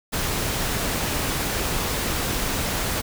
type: noise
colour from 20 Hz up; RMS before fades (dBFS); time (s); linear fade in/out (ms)
pink; -25; 0.12-3.02; 20
effects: none